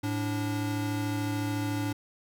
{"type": "tone pair together", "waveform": "square", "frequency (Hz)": [108, 290.2], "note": ["A2", "D4"], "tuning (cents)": [-32, -21], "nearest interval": "octave + perfect fourth", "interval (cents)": 1711, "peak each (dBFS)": [-32, -32], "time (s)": [0.03, 1.93], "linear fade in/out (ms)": 10, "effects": []}